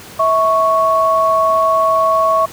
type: tone pair together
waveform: sine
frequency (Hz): 649 / 1108.8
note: E5 / C#6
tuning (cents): -27 / 0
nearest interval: major sixth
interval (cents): 927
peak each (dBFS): -14 / -12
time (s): 0.19-2.46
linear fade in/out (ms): 10
effects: pink hiss -35 dBFS RMS until 2.52 s + high-pass 80 Hz 12 dB/octave